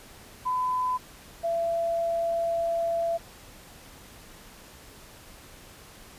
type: tone pair in turn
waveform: sine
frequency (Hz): 1008 / 672.8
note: B5 / E5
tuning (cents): +35 / +35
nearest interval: perfect fifth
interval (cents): 700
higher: first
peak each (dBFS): -24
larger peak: neither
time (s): 0.45-0.98 / 1.43-3.18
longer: second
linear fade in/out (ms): 20
effects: pink hiss -49 dBFS RMS until 6.18 s + resampled to 32000 Hz